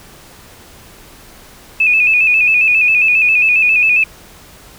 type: tone with vibrato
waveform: sine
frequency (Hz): 2538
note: D#7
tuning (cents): +34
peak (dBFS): -8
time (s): 1.8-4.04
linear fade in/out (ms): 5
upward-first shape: square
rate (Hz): 7.4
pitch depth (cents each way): 53
effects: pink hiss -40 dBFS RMS until 4.78 s

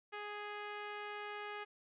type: tone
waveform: 10% pulse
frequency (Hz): 415.3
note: G#4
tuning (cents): 0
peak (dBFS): -34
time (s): 0.12-1.65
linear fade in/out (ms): 20
effects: resampled to 8000 Hz

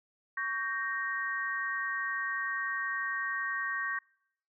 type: chord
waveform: sine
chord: G diminished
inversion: second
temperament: equal with one note detuned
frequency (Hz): 1122.3 / 1568 / 1864.7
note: Db6 / G6 / Bb6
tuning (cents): +21 / 0 / 0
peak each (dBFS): -37 / -36 / -34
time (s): 0.37-3.99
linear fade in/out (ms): 5
effects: noise-tail reverb RT60 0.7 s tail -25 dB re dry

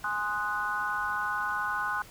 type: chord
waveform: sine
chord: Ab dominant seventh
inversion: none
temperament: equal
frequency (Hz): 830.6 / 1046.5 / 1244.5 / 1480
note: Ab5 / C6 / Eb6 / Gb6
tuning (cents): 0 / 0 / 0 / 0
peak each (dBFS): -36 / -34 / -35 / -31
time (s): 0.04-2.02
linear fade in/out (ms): 2
effects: pink hiss -51 dBFS RMS until 2.1 s

